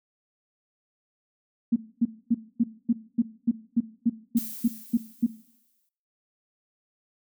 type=tone bursts; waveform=sine; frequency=233.1 Hz; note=A#3; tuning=in tune; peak=-17 dBFS; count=13; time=1.72-5.266 s; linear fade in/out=10 ms; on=42 ms; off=250 ms
type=noise with exponential decay; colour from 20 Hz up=violet; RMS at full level=-34 dBFS; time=4.37-5.89 s; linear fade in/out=0 ms; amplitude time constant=330 ms
effects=noise-tail reverb RT60 0.6 s tail -18 dB re dry